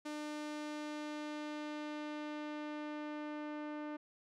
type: tone with low-pass filter sweep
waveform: sawtooth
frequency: 300 Hz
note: D4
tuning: 37 cents sharp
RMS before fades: -43 dBFS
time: 0.05-3.97 s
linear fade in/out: 10 ms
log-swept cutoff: 8000 to 1800 Hz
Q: 0.77
effects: none